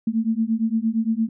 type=beating tone pair; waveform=sine; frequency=220 / 228.7 Hz; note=A3 / A#3; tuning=0 / -33 cents; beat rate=8.7 Hz; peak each=-22 dBFS; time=0.07-1.29 s; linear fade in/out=5 ms; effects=none